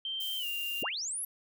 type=tone with pitch glide; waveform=sine; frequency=3136 to 2794 Hz; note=G7 to F7; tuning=0 to 0 cents; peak=-33 dBFS; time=0.05-0.89 s; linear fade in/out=2 ms; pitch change=-200 cents; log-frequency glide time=0.38-0.46 s
type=noise; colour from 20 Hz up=violet; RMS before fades=-42 dBFS; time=0.2-0.83 s; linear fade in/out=5 ms
type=linear sweep; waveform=sine; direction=up; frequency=92.5 to 11690 Hz; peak=-33 dBFS; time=0.82-1.25 s; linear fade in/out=5 ms
effects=none